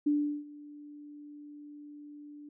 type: tone with ADSR envelope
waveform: sine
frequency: 293.7 Hz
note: D4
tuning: in tune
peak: -23 dBFS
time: 0.06-2.49 s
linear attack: 10 ms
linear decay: 370 ms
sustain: -22 dB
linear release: 4 ms
effects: none